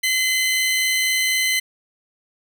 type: tone pair together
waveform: sawtooth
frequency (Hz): 2048 / 3040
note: C7 / F#7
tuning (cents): -38 / +46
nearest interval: perfect fifth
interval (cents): 684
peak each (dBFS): -15 / -22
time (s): 0.03-1.6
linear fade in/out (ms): 10
effects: none